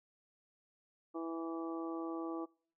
harmonic tone, 164.81 Hz, E3, in tune, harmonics 2 / 3 / 4 / 5 / 6 / 7, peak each -39 / -47 / -49 / -50 / -56 / -48 dBFS, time 1.14-2.46 s, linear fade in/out 20 ms, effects noise-tail reverb RT60 0.5 s tail -26 dB re dry

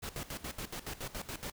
pink noise with tremolo, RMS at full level -40 dBFS, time 0.02-1.52 s, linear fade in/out 20 ms, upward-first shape square, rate 7.1 Hz, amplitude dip 80%, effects none

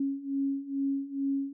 sine beating tone pair, 274 / 276.3 Hz, C#4 / C#4, -20 / -6 cents, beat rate 2.3 Hz, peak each -33 / -30 dBFS, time 0-1.53 s, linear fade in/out 5 ms, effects none

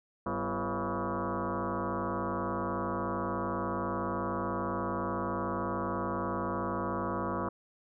sine tone with frequency modulation, 395.8 Hz, G4, 17 cents sharp, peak -30 dBFS, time 0.26-7.49 s, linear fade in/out 5 ms, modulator 147 Hz, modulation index 6, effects none

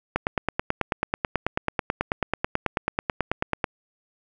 click train, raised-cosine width 0.5 ms, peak -7 dBFS, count 33, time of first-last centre 0.16-3.642 s, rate 9.19 Hz, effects none

